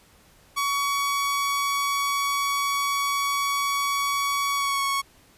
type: tone with pitch glide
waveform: sawtooth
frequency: 1126 to 1107.9 Hz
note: C#6 to C#6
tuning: +27 to -1 cents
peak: -19 dBFS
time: 0.56-5.02 s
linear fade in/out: 20 ms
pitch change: -28 cents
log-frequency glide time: 4.55-4.83 s
effects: pink hiss -56 dBFS RMS until 5.37 s + resampled to 32000 Hz